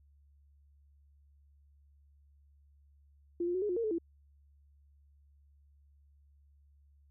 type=tone with pitch steps; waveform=sine; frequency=345.7 / 352 / 370.9 / 417.1 / 357.9 / 462.1 / 432 / 336 Hz; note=F4 / F4 / F#4 / G#4 / F4 / A#4 / A4 / E4; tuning=-18 / +14 / +4 / +7 / +42 / -15 / -32 / +33 cents; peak=-30 dBFS; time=3.4-3.984 s; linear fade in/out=5 ms; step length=73 ms; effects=added 71 Hz sine -61 dBFS peak until 7.1 s